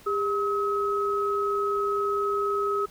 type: tone pair together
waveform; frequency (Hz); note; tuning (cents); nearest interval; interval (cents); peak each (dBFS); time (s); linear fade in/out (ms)
sine; 403.1 / 1279; G4 / D#6; +48 / +47; octave + minor sixth; 1999; -26; 0.06-2.86; 10
effects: pink hiss -52 dBFS RMS until 2.9 s